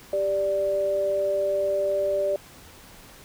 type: tone pair together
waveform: sine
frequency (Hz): 393.9 / 587.3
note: G4 / D5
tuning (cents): +8 / 0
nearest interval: perfect fifth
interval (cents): 692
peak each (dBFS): -29 / -22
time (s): 0.13-2.36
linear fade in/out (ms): 2
effects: pink hiss -48 dBFS RMS until 3.24 s